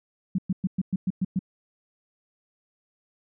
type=tone bursts; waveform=sine; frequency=186.5 Hz; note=F#3; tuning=14 cents sharp; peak=-21 dBFS; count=8; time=0.35-1.392 s; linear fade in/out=5 ms; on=34 ms; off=110 ms; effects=none

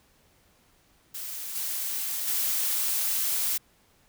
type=noise with level steps; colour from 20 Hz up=blue; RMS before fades=-36 / -31 / -27 dBFS; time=1.14-3.58 s; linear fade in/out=10 ms; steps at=1.55 / 2.27 s; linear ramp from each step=10 ms; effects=pink hiss -63 dBFS RMS until 4.08 s

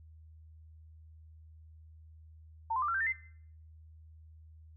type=tone with pitch steps; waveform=sine; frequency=900 / 1033.8 / 1187.6 / 1364.1 / 1567 / 1800 / 2068 Hz; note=A5 / C6 / D6 / F6 / G6 / A6 / C7; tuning=+39 / -21 / +19 / -41 / -1 / +39 / -21 cents; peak=-29 dBFS; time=2.7-3.127 s; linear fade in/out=10 ms; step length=61 ms; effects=noise-tail reverb RT60 0.6 s tail -20 dB re dry + added 79 Hz sine -52 dBFS peak until 4.76 s

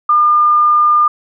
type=tone; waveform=sine; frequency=1206 Hz; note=D6; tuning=46 cents sharp; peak=-7 dBFS; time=0.09-1.08 s; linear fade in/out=5 ms; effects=none

